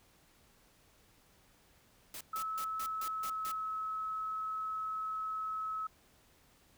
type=noise bursts; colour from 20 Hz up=white; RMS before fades=-45 dBFS; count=7; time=2.14-3.516 s; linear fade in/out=2 ms; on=68 ms; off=150 ms
type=tone with pitch glide; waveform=sine; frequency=1299 to 1290.8 Hz; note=E6 to E6; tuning=-26 to -37 cents; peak=-35 dBFS; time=2.33-5.87 s; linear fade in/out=5 ms; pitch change=-11 cents; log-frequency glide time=2.85-3.52 s
effects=pink hiss -66 dBFS RMS until 6.77 s